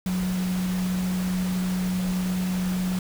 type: tone in noise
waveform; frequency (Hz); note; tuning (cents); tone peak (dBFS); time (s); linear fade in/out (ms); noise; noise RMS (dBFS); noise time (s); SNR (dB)
sine; 183.5; F#3; -14; -23; 0.06-2.99; 2; pink; -36; 0.06-2.99; +10
effects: none